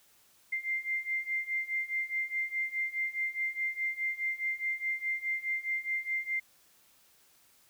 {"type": "beating tone pair", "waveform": "sine", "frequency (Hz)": [2093, 2097.8], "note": ["C7", "C7"], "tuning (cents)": [0, 4], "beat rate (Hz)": 4.8, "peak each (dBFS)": [-35, -33], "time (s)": [0.52, 6.4], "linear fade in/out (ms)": 10, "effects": ["white hiss -64 dBFS RMS until 7.69 s"]}